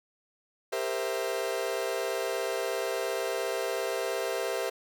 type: chord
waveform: 40% pulse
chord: C dominant seventh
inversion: second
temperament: equal with one note detuned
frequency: 397.7 / 466.2 / 523.3 / 659.3 Hz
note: G4 / Bb4 / C5 / E5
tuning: +25 / 0 / 0 / 0 cents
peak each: -34 dBFS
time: 0.72-4.7 s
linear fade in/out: 10 ms
effects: none